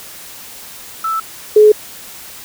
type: tone pair in turn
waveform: sine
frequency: 1318.5 / 424.8 Hz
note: E6 / G#4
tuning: 0 / +39 cents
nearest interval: octave + minor sixth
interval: 1961 cents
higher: first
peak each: -15 / -3 dBFS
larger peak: second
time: 1.04-1.2 / 1.56-1.72 s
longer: neither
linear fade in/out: 5 ms
effects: white hiss -34 dBFS RMS until 2.44 s